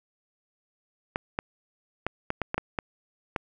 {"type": "clicks", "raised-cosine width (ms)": 0.5, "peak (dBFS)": -12, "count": 9, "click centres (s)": [1.159, 1.389, 2.066, 2.304, 2.417, 2.544, 2.58, 2.788, 3.362], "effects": []}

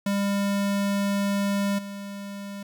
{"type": "tone with level steps", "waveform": "square", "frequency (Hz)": 200, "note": "G3", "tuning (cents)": 35, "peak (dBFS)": [-23, -34], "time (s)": [0.06, 2.63], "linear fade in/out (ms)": 5, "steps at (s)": 1.78, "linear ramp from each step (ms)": 10, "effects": ["9-bit"]}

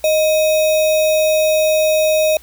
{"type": "tone with sample-and-hold", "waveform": "sine", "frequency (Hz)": 622.3, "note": "D#5", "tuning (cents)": 0, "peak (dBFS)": -11, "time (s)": [0.04, 2.37], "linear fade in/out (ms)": 2, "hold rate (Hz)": 3150, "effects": ["added 60 Hz sine -45 dBFS peak until 2.42 s", "white hiss -46 dBFS RMS until 2.42 s"]}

